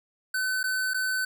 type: tone with dropouts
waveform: square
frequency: 1517 Hz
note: F#6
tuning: 43 cents sharp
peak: -26 dBFS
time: 0.34-1.25 s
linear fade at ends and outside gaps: 5 ms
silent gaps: 0.631-0.639 / 0.936-0.943 s
effects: none